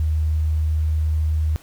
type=tone; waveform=sine; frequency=77.78 Hz; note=D#2; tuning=in tune; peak=-17 dBFS; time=0-1.56 s; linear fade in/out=0 ms; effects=pink hiss -49 dBFS RMS until 1.62 s